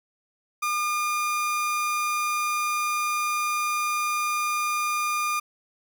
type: tone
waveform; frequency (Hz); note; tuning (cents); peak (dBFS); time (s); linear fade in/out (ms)
30% pulse; 1210; D#6; -49; -21; 0.62-5.4; 10
effects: none